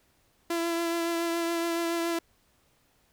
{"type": "tone with vibrato", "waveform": "sawtooth", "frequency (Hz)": 336.9, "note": "E4", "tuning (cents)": 38, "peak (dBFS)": -23, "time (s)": [0.5, 2.19], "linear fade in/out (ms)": 5, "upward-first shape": "triangle", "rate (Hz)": 7.1, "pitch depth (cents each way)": 21, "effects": ["pink hiss -67 dBFS RMS until 3.12 s"]}